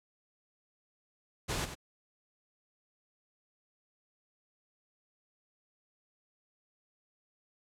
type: noise with echo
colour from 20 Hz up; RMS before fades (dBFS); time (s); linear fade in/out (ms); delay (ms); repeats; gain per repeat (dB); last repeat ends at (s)
pink; -34; 1.48-1.66; 20; 94; 1; -9; 1.754
effects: low-pass 10000 Hz 12 dB/octave